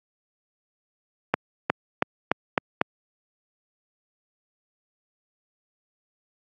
accelerating click train, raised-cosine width 0.5 ms, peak -3 dBFS, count 6, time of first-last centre 1.34-2.814 s, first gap 360 ms, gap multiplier 0.9, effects high-pass 150 Hz 12 dB/octave + AAC 64 kbps

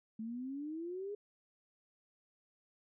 sine exponential sweep, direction up, 216.6 to 419.4 Hz, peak -39 dBFS, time 0.19-1.15 s, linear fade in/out 5 ms, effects none

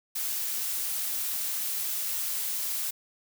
blue noise, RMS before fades -31 dBFS, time 0.15-2.91 s, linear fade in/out 10 ms, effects none

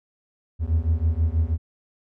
triangle beating tone pair, 77.8 / 84 Hz, D#2 / E2, 0 / +33 cents, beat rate 6.2 Hz, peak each -20 dBFS, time 0.59-1.58 s, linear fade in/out 50 ms, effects none

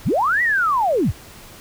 sine linear two-way sweep, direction up then down, 43.2 to 1975.5 to 43.2 Hz, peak -15 dBFS, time 0.05-1.12 s, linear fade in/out 20 ms, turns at 0.42 s, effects pink hiss -42 dBFS RMS until 1.6 s

